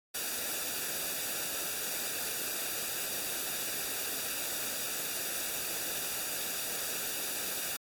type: noise with comb filter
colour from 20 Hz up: white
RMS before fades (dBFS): -35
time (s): 0.14-7.77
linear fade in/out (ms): 10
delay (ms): 0.95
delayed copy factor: -0.6
effects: AAC 64 kbps